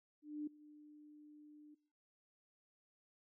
sine tone with ADSR envelope, 299 Hz, D4, 31 cents sharp, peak -38 dBFS, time 0.22-1.75 s, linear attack 250 ms, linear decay 6 ms, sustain -18 dB, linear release 11 ms, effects noise-tail reverb RT60 0.7 s tail -24 dB re dry

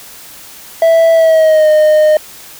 triangle tone with pitch glide, 658 to 613.9 Hz, E5 to D#5, -3 to -23 cents, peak -3 dBFS, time 0.82-2.17 s, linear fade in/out 2 ms, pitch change -120 cents, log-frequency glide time 1.13-1.69 s, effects white hiss -34 dBFS RMS until 2.59 s

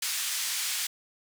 white band-pass noise, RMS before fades -31 dBFS, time 0.02-0.87 s, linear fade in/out 5 ms, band 1800 to 9500 Hz, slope 12 dB/octave, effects none

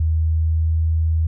sine tone with pitch glide, 79.8 to 80.49 Hz, D#2 to E2, +44 to -41 cents, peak -15 dBFS, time 0-1.27 s, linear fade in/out 5 ms, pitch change +15 cents, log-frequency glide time 0.17-0.82 s, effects none

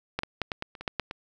clicks, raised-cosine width 0.3 ms, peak -12 / -15 / -11 / -14 / -16 / -28 / -23 / -12 / -11 / -19 dBFS, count 10, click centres 0.19 / 0.234 / 0.417 / 0.518 / 0.624 / 0.752 / 0.81 / 0.878 / 0.997 / 1.111 s, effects none

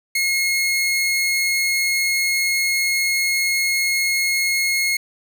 sawtooth tone, 2161 Hz, C#7, 45 cents flat, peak -14 dBFS, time 0.15-4.97 s, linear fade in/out 5 ms, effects none

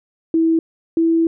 sine tone pair in turn, 326.2 / 329.4 Hz, E4 / E4, -18 / -1 cents, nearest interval unison, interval 17 cents, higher second, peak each -12 dBFS, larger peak neither, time 0.34-0.59 / 0.97-1.27 s, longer second, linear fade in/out 2 ms, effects none

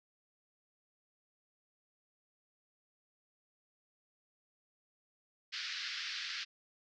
white band-pass noise, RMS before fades -41 dBFS, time 5.52-6.45 s, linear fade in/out 20 ms, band 1400 to 5200 Hz, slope 48 dB/octave, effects none

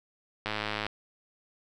click train, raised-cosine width 0.3 ms, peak -15 dBFS, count 44, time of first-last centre 0.46-0.866 s, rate 106 Hz, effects none

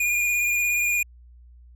square tone with vibrato, 2428 Hz, D#7, 43 cents flat, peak -21 dBFS, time 0-1.03 s, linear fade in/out 5 ms, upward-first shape sine, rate 17 Hz, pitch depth 22 cents each way, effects added 60 Hz sine -46 dBFS peak until 1.75 s

